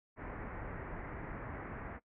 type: low-pass noise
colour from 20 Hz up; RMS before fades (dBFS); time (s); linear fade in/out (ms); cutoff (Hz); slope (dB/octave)
pink; -44; 0.16-2; 50; 2100; 48
effects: noise-tail reverb RT60 0.1 s tail -21 dB re dry